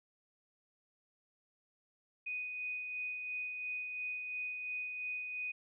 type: tone with tremolo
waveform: sine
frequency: 2489 Hz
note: D#7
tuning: in tune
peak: -36 dBFS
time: 2.26-5.52 s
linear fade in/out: 10 ms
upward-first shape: sine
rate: 2.9 Hz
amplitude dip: 35%
effects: none